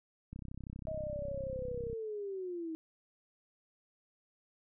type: click train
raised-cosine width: 5 ms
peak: -32 dBFS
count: 53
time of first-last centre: 0.33-1.93 s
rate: 32.5 Hz
type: linear sweep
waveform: sine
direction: down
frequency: 638 to 315.5 Hz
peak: -37 dBFS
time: 0.87-2.75 s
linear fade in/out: 0 ms
effects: none